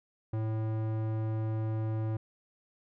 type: tone with low-pass filter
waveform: square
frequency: 110 Hz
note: A2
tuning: in tune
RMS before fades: -32 dBFS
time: 0.33-2.17 s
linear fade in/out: 5 ms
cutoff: 950 Hz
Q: 0.52
effects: none